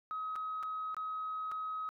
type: tone with dropouts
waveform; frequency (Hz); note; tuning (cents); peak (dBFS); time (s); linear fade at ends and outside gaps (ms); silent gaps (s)
sine; 1270; D#6; +35; -35; 0.11-1.89; 0; 0.356-0.361 / 0.628-0.633 / 0.945-0.967 / 1.515-1.519
effects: tanh soft clip ceiling -31 dBFS